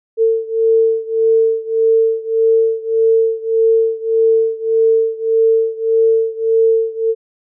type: beating tone pair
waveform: sine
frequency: 449 / 450.7 Hz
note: A4 / A4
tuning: +35 / +42 cents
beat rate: 1.7 Hz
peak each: -13 / -15 dBFS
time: 0.17-7.15 s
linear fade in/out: 50 ms
effects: none